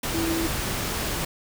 sine tone in noise, 329.6 Hz, E4, in tune, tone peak -25 dBFS, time 0.14-0.47 s, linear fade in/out 5 ms, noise pink, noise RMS -28 dBFS, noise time 0.03-1.25 s, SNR 0 dB, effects none

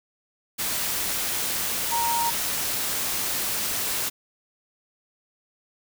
sine tone in noise, 932.3 Hz, A#5, in tune, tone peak -23 dBFS, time 1.91-2.31 s, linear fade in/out 20 ms, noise white, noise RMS -27 dBFS, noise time 0.58-4.1 s, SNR +1 dB, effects none

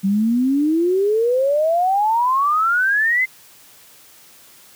sine exponential sweep, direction up, 189.6 to 2093 Hz, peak -14 dBFS, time 0.03-3.26 s, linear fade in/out 20 ms, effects white hiss -47 dBFS RMS until 4.75 s + high-pass 80 Hz 12 dB/octave

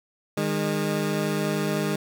20% pulse tone pair together, 153.55 / 203.5 Hz, D#3 / G#3, -23 / -35 cents, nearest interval perfect fourth, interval 488 cents, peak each -22 / -21 dBFS, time 0.37-1.96 s, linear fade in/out 5 ms, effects none

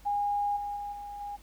sine tone with level steps, 817 Hz, G#5, 29 cents flat, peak -26 / -32 / -34 / -38 / -35 dBFS, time 0.05-1.37 s, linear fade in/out 20 ms, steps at 0.56 / 0.76 / 0.92 / 1.2 s, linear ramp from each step 10 ms, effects added 50 Hz sine -53 dBFS peak until 1.42 s + pink hiss -59 dBFS RMS until 1.42 s

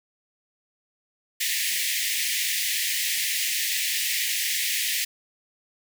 pink high-pass noise, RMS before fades -26 dBFS, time 1.4-5.05 s, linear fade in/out 10 ms, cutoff 1800 Hz, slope 96 dB/octave, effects none

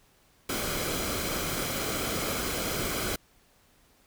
pink noise with comb filter, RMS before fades -31 dBFS, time 0.49-3.16 s, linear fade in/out 5 ms, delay 1.1 ms, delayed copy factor -0.5, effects pink hiss -63 dBFS RMS until 4.06 s

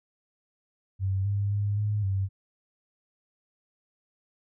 sine tone with pitch steps, 96.1 / 100.8 / 102.2 / 104.7 / 96.9 Hz, G2 / G2 / G#2 / G#2 / G2, -34 / +49 / -27 / +15 / -20 cents, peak -24 dBFS, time 0.99-2.29 s, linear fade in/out 50 ms, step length 260 ms, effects none

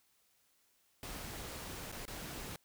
pink noise with dropouts, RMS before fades -45 dBFS, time 1.03-2.56 s, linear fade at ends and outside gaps 1 ms, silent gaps 1.917-1.924 / 2.054-2.079 s, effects white hiss -73 dBFS RMS until 2.64 s

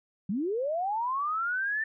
sine linear sweep, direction up, 175.3 to 1797 Hz, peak -27 dBFS, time 0.29-1.84 s, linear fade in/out 5 ms, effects none

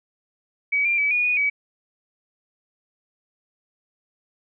sine tone with pitch steps, 2273 / 2382 / 2291 / 2450 / 2467 / 2276 Hz, C#7 / D7 / D7 / D#7 / D#7 / C#7, +43 / +24 / -44 / -27 / -15 / +45 cents, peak -18 dBFS, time 0.72-1.5 s, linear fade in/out 10 ms, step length 130 ms, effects none

